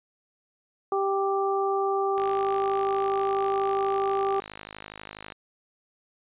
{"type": "harmonic tone", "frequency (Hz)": 392, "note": "G4", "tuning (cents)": 0, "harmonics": [1, 2, 3], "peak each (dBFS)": [-25, -28, -30], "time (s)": [0.92, 4.4], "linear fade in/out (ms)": 2}
{"type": "click train", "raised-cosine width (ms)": 0.3, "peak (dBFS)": -22, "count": 165, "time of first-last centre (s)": [2.18, 5.322], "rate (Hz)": 52.2}
{"effects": ["resampled to 8000 Hz"]}